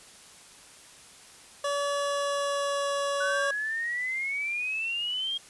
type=tone with pitch glide; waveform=25% pulse; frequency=570 to 564.1 Hz; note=C#5 to C#5; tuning=+48 to +30 cents; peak=-23 dBFS; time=1.64-3.51 s; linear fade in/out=5 ms; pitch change=-18 cents; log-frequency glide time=1.86-2.9 s
type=exponential sweep; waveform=sine; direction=up; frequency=1480 to 3251 Hz; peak=-28 dBFS; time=3.2-5.38 s; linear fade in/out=10 ms
effects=white hiss -51 dBFS RMS until 5.49 s + resampled to 24000 Hz